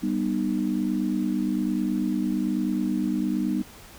sine chord, G augmented, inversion none, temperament just, 196 / 245 / 306.2 Hz, G3 / B3 / D#4, 0 / -14 / -28 cents, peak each -27 dBFS, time 0.02-3.63 s, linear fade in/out 20 ms, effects pink hiss -47 dBFS RMS until 3.98 s

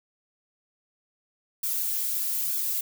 violet noise with flanger, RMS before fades -28 dBFS, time 1.63-2.81 s, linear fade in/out 5 ms, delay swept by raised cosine 1 to 4 ms, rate 1.1 Hz, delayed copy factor -0.55, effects none

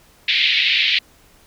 pink band-pass noise, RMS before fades -17 dBFS, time 0.28-0.99 s, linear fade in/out 5 ms, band 2100 to 4100 Hz, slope 48 dB/octave, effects pink hiss -52 dBFS RMS until 1.46 s

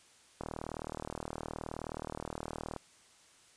click train, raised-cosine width 1 ms, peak -24 dBFS, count 93, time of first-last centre 0.41-2.763 s, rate 39.1 Hz, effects white hiss -62 dBFS RMS until 3.56 s + resampled to 22050 Hz

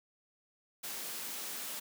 white high-pass noise, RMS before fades -41 dBFS, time 0.83-1.8 s, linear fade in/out 10 ms, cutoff 170 Hz, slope 24 dB/octave, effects none

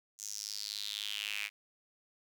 square tone with high-pass filter sweep, 51.91 Hz, G#1, in tune, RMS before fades -40 dBFS, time 0.18-1.5 s, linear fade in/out 50 ms, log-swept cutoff 6600 to 2300 Hz, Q 4.8, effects none

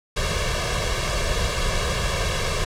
pink noise with comb filter, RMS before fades -23 dBFS, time 0.16-2.65 s, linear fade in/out 10 ms, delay 1.8 ms, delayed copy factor +0.9, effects low-pass 7000 Hz 12 dB/octave

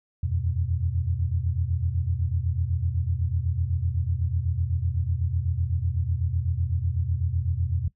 sine chord, E suspended second, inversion none, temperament equal with one note detuned, 82.41 / 90.39 / 123.47 Hz, E2 / F#2 / B2, 0 / -40 / 0 cents, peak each -27 / -27 / -30 dBFS, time 0.23-7.88 s, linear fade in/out 5 ms, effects noise-tail reverb RT60 0.1 s tail -18 dB re dry

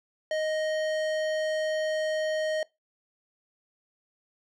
sine tone with tanh clipping, 623 Hz, D#5, 2 cents sharp, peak -28 dBFS, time 0.31-2.63 s, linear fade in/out 2 ms, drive 17 dB, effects noise-tail reverb RT60 0.2 s tail -22 dB re dry

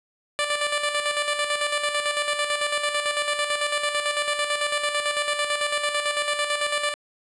10% pulse tone with tremolo, 587.3 Hz, D5, in tune, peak -13 dBFS, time 0.39-6.94 s, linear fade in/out 0 ms, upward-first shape square, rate 9 Hz, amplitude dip 50%, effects resampled to 24000 Hz + 9-bit

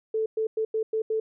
sine tone bursts at uneven times, 440 Hz, A4, in tune, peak -23 dBFS, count 6, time 0.14-0.26 / 0.37-0.47 / 0.57-0.65 / 0.74-0.83 / 0.93-1.02 / 1.1-1.2 s, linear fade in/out 5 ms, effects none

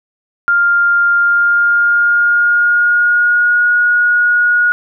sine tone with pitch glide, 1400 to 1446 Hz, F6 to F#6, +4 to -40 cents, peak -8 dBFS, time 0.48-4.72 s, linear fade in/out 0 ms, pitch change +56 cents, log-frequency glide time 1.18-3.72 s, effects none

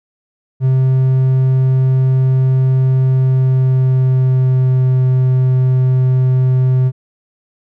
triangle tone with pitch glide, 130.81 to 128.86 Hz, C3 to C3, 0 to -26 cents, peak -7 dBFS, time 0.6-6.92 s, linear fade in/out 50 ms, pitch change -26 cents, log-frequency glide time 3.05-4.95 s, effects none

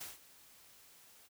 white noise with ADSR envelope, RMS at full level -44 dBFS, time 0-1.29 s, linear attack 14 ms, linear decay 160 ms, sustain -17 dB, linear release 36 ms, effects none

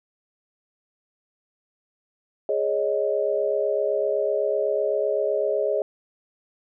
sine chord, Ab suspended fourth, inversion none, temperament equal, 415.3 / 554.4 / 622.3 Hz, Ab4 / Db5 / Eb5, 0 / 0 / 0 cents, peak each -25 dBFS, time 2.49-5.82 s, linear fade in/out 2 ms, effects none

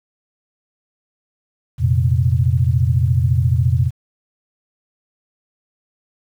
sine chord, F suspended fourth, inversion none, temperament equal, 87.31 / 116.54 / 130.81 Hz, F2 / Bb2 / C3, 0 / 0 / 0 cents, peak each -17 dBFS, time 1.78-3.91 s, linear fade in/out 50 ms, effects 8-bit

